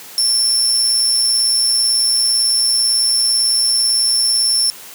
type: tone with amplitude modulation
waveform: 30% pulse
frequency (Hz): 5390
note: E8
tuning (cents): +38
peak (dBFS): -7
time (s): 0.18-4.7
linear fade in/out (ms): 0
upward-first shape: sine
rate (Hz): 118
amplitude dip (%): 35
effects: white hiss -36 dBFS RMS until 4.94 s + high-pass 150 Hz 12 dB/octave